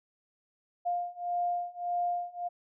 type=beating tone pair; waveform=sine; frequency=703 / 704.7 Hz; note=F5 / F5; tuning=+11 / +15 cents; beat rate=1.7 Hz; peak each=-33 / -32 dBFS; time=0.85-2.49 s; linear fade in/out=20 ms; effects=none